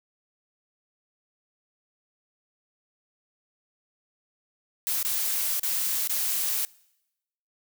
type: noise with dropouts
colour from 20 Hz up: blue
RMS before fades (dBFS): -27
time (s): 4.87-6.65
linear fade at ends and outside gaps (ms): 0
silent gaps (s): 5.028-5.049 / 5.596-5.632 / 6.074-6.096
effects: noise-tail reverb RT60 0.9 s tail -24 dB re dry